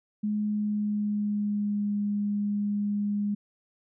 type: tone with pitch glide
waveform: sine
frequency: 210 to 205.3 Hz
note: G#3 to G#3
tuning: +19 to -20 cents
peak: -25 dBFS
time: 0.23-3.35 s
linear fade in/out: 10 ms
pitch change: -39 cents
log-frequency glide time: 0.44-1.93 s
effects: none